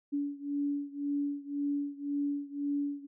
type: beating tone pair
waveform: sine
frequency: 285.2 / 287.1 Hz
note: C#4 / D4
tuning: +49 / -39 cents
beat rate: 1.9 Hz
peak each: -33 / -35 dBFS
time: 0.12-3.07 s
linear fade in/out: 20 ms
effects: none